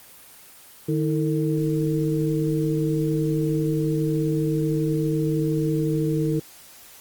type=tone cluster; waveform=sine; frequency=152.9 / 319.6 / 453.1 Hz; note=D#3 / D#4 / A#4; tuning=-30 / +47 / -49 cents; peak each=-23 / -24 / -27 dBFS; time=0.88-6.4 s; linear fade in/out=10 ms; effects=white hiss -47 dBFS RMS until 7 s + Opus 24 kbps